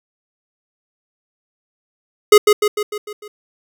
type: tone with echo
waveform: square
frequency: 418.8 Hz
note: G#4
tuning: 15 cents sharp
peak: -3 dBFS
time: 2.32-2.38 s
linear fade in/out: 5 ms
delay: 150 ms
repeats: 6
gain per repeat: -5 dB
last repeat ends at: 3.28 s
effects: none